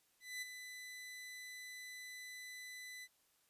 sawtooth tone with ADSR envelope, 2000 Hz, B6, 21 cents sharp, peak -37 dBFS, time 0.2-3.08 s, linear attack 220 ms, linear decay 16 ms, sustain -8 dB, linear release 47 ms, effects white hiss -75 dBFS RMS until 3.49 s + resampled to 32000 Hz

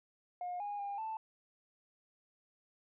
sine tone with pitch steps, 715 / 820 / 805 / 882 Hz, F5 / G#5 / G5 / A5, +41 / -22 / +46 / +4 cents, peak -36 dBFS, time 0.41-1.17 s, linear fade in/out 2 ms, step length 190 ms, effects tanh soft clip ceiling -34 dBFS

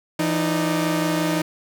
sawtooth tone cluster, 167.6 / 309.4 / 587 Hz, E3 / D#4 / D5, +29 / -10 / -1 cents, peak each -20 / -18 / -27 dBFS, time 0.19-1.42 s, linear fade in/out 5 ms, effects none

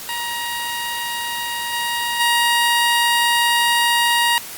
15% pulse tone with level steps, 945 Hz, A#5, 23 cents sharp, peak -17 / -14 / -8 dBFS, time 0.09-4.38 s, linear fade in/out 0 ms, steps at 1.72 / 2.19 s, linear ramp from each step 20 ms, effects white hiss -33 dBFS RMS until 4.57 s + Opus 48 kbps

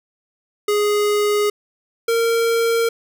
square tone pair in turn, 415.3 / 460.7 Hz, G#4 / A#4, 0 / -20 cents, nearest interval major second, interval 180 cents, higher second, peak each -16 / -16 dBFS, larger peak neither, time 0.68-1.5 / 2.08-2.89 s, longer first, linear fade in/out 5 ms, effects none

